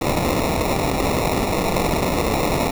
white noise with sample-and-hold, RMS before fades -20 dBFS, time 0.01-2.71 s, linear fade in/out 10 ms, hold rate 1575 Hz, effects none

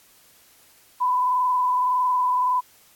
sine tone with frequency modulation, 1001 Hz, B5, 23 cents sharp, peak -18 dBFS, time 1-2.61 s, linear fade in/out 20 ms, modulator 21.7 Hz, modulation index 0.73, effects white hiss -55 dBFS RMS until 2.95 s + AAC 64 kbps

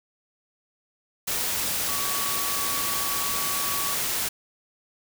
sine tone in noise, 1133 Hz, C#6, 37 cents sharp, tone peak -33 dBFS, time 1.88-3.95 s, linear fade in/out 10 ms, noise white, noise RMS -27 dBFS, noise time 1.27-4.29 s, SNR -9 dB, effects none

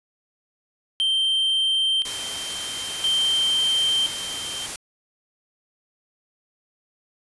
triangle tone with tremolo, 3136 Hz, G7, in tune, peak -17 dBFS, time 1-4.66 s, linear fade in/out 0 ms, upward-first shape square, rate 0.49 Hz, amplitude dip 75%
white noise, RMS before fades -31 dBFS, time 2.05-4.76 s, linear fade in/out 2 ms
effects resampled to 24000 Hz

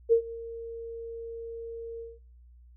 sine tone with ADSR envelope, 460.2 Hz, A#4, 22 cents flat, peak -15 dBFS, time 0.09-2.19 s, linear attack 34 ms, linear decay 88 ms, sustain -21 dB, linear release 190 ms, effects noise-tail reverb RT60 0.7 s tail -24 dB re dry + added 60 Hz sine -51 dBFS peak until 2.76 s

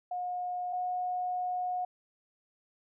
sine tone pair in turn, 720 / 725.8 Hz, F#5 / F#5, -47 / -34 cents, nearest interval unison, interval 13 cents, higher second, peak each -32 / -30 dBFS, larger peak second, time 0.11-0.73 / 0.73-1.85 s, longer second, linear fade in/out 5 ms, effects none

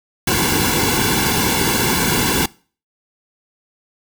pink noise with comb filter, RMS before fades -17 dBFS, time 0.27-2.46 s, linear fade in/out 5 ms, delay 1.6 ms, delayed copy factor -0.95, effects noise-tail reverb RT60 0.4 s tail -23 dB re dry

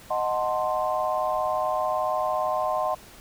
sine chord, D# diminished seventh, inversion none, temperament equal, 622.3 / 740 / 880 / 1046.5 Hz, D#5 / F#5 / A5 / C6, 0 / 0 / 0 / 0 cents, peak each -27 / -28 / -33 / -28 dBFS, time 0.1-2.95 s, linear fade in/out 10 ms, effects pink hiss -48 dBFS RMS until 3.2 s

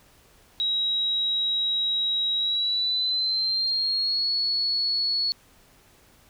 sine tone with pitch glide, 3840 to 4386 Hz, B7 to C#8, -49 to -19 cents, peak -22 dBFS, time 0.6-5.32 s, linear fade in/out 0 ms, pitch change +230 cents, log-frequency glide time 2.36-4.33 s, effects pink hiss -57 dBFS RMS until 6.29 s

